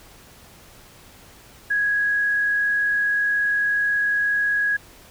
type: tone with frequency modulation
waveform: sine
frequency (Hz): 1661.2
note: G#6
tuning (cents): 0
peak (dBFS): -18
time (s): 1.7-4.77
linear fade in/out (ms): 10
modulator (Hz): 41.8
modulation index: 0.26
effects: pink hiss -48 dBFS RMS until 5.1 s